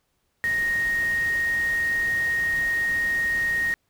sine tone in noise, 1864.7 Hz, A#6, in tune, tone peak -21 dBFS, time 0.44-3.74 s, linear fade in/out 0 ms, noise pink, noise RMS -39 dBFS, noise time 0.44-3.74 s, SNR +15 dB, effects pink hiss -72 dBFS RMS until 3.89 s

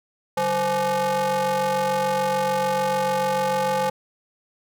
square ring-modulated tone, 165.9 Hz, E3, 11 cents sharp, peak -18 dBFS, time 0.37-3.9 s, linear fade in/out 5 ms, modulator 687 Hz, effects none

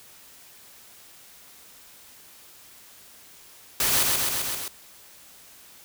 white noise with echo, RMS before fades -23 dBFS, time 3.8-4.03 s, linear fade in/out 2 ms, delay 130 ms, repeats 5, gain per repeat -2 dB, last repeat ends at 4.68 s, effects white hiss -50 dBFS RMS until 5.84 s

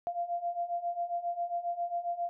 sine beating tone pair, 689 / 696.4 Hz, F5 / F5, -24 / -5 cents, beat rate 7.4 Hz, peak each -36 / -33 dBFS, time 0.07-2.29 s, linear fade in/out 0 ms, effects none

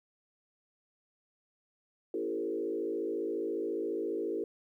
sine tone with frequency modulation, 393.5 Hz, G4, 7 cents sharp, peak -31 dBFS, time 2.14-4.44 s, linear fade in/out 2 ms, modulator 54.5 Hz, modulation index 1.5, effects 12-bit

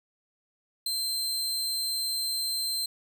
sawtooth tone with ADSR envelope, 4123 Hz, C8, 26 cents flat, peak -23 dBFS, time 0.86-2.86 s, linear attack 4 ms, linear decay 8 ms, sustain -2 dB, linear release 5 ms, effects none

